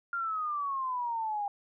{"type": "exponential sweep", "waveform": "sine", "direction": "down", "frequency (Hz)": [1405, 802], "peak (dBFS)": -30, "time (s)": [0.13, 1.48], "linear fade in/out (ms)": 2, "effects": []}